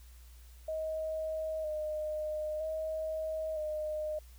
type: tone with vibrato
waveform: sine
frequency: 622.3 Hz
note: D#5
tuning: in tune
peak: -33 dBFS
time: 0.68-4.19 s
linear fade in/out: 5 ms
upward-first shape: square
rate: 0.52 Hz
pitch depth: 25 cents each way
effects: added 60 Hz sine -51 dBFS peak until 4.38 s + white hiss -63 dBFS RMS until 4.38 s